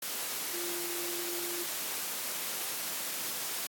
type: tone in noise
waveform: sine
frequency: 347.5 Hz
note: F4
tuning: 9 cents flat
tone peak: -41 dBFS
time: 0.53-1.64 s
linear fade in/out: 5 ms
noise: white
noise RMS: -36 dBFS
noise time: 0.02-3.67 s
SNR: -8 dB
effects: high-pass 200 Hz 12 dB/octave + AAC 64 kbps